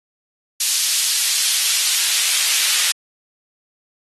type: noise with high-pass filter sweep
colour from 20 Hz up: pink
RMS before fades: -18 dBFS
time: 0.6-2.92 s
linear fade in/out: 5 ms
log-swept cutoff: 4400 to 2700 Hz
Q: 0.9
effects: AAC 32 kbps